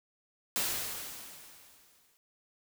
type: noise with exponential decay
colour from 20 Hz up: white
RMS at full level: -30 dBFS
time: 0.56-2.17 s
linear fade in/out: 0 ms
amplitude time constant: 350 ms
effects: none